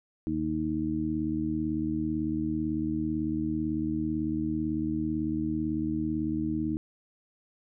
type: harmonic tone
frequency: 78 Hz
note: D#2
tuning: 5 cents sharp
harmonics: 1 / 2 / 3 / 4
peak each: -38 / -36 / -33 / -29 dBFS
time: 0.27-6.77 s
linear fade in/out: 0 ms
effects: none